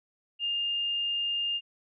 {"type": "tone", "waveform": "sine", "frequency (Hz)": 2815, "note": "F7", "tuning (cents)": 13, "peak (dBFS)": -27, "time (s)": [0.39, 1.61], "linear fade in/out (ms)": 50, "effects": []}